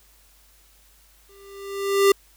square tone with exponential growth, 396.1 Hz, G4, 18 cents sharp, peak -12 dBFS, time 1.29-2.12 s, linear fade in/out 5 ms, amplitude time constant 180 ms, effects added 50 Hz sine -57 dBFS peak until 2.36 s + white hiss -57 dBFS RMS until 2.36 s

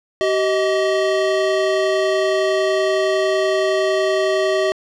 square tone pair together, 383.5 / 628.9 Hz, G4 / D#5, -38 / +18 cents, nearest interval major sixth, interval 856 cents, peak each -19 dBFS, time 0.21-4.72 s, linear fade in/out 0 ms, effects low-pass 5000 Hz 12 dB/octave

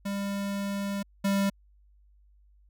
square tone pair in turn, 199.5 / 197.78 Hz, G3 / G3, +31 / +16 cents, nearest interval unison, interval 15 cents, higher first, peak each -30 / -24 dBFS, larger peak second, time 0.05-1.03 / 1.24-1.5 s, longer first, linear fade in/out 10 ms, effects added 50 Hz sine -57 dBFS peak until 2.69 s

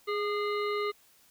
harmonic tone with a mistuned harmonic, 415.3 Hz, G#4, in tune, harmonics 1 / 3 / 5 / 7 / 9 / 10, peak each -30 / -34 / -38 / -45 / -47 / -46 dBFS, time 0.07-0.92 s, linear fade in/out 20 ms, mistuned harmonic 3, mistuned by -36 cents, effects white hiss -62 dBFS RMS until 1.3 s

